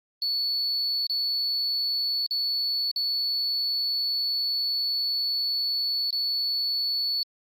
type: tone with dropouts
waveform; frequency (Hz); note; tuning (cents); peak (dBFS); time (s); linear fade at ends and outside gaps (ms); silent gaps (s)
sine; 4435; C#8; 0; -22; 0.22-7.23; 1; 1.068-1.097 / 2.264-2.309 / 2.913-2.961 / 6.106-6.127
effects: tanh soft clip ceiling -22 dBFS + Opus 48 kbps